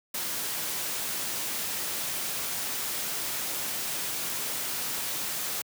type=noise; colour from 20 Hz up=white; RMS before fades=-32 dBFS; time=0.14-5.62 s; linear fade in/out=5 ms; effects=high-pass 100 Hz 12 dB/octave